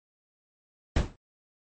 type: noise with exponential decay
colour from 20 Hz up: brown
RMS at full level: -18 dBFS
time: 0.96-1.16 s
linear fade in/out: 5 ms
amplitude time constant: 43 ms
effects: MP3 32 kbps